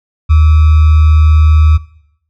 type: tone with sample-and-hold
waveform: sine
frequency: 77.6 Hz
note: D#2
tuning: 4 cents flat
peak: -3 dBFS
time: 0.29-1.78 s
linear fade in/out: 20 ms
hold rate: 1225 Hz
effects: noise-tail reverb RT60 0.7 s tail -19 dB re dry + low-pass 3000 Hz 12 dB/octave